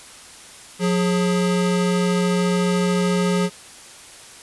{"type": "tone pair together", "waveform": "square", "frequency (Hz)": [179.94, 415.3], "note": ["F#3", "G#4"], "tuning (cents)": [-48, 0], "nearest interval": "octave + major second", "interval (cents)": 1448, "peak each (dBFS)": [-19, -24], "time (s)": [0.79, 3.5], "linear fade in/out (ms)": 50, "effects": ["white hiss -42 dBFS RMS until 4.42 s", "resampled to 24000 Hz"]}